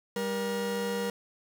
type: tone pair together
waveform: 40% pulse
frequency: 197.69 / 475.8 Hz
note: G3 / A#4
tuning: +15 / +35 cents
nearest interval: octave + minor third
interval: 1520 cents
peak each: -33 / -30 dBFS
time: 0.16-1.1 s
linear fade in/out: 2 ms
effects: 11-bit